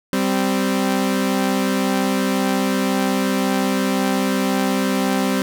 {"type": "tone pair together", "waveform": "sawtooth", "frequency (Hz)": [194.9, 260.5], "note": ["G3", "C4"], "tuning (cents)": [-10, -7], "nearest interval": "perfect fourth", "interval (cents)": 503, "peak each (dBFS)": -16, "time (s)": [0.13, 5.42], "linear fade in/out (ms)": 0, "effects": []}